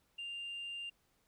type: tone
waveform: sine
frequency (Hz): 2794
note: F7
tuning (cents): 0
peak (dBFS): -39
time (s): 0.18-0.9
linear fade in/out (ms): 10
effects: tanh soft clip ceiling -38 dBFS + pink hiss -75 dBFS RMS until 1.27 s